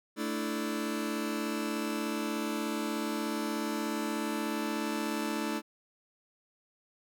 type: chord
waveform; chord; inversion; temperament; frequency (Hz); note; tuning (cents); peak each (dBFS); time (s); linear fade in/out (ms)
sawtooth; A suspended fourth; none; just; 220 / 293.3 / 330; A3 / D4 / E4; 0 / -2 / +2; -31 / -32 / -32; 0.16-5.62; 50
effects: none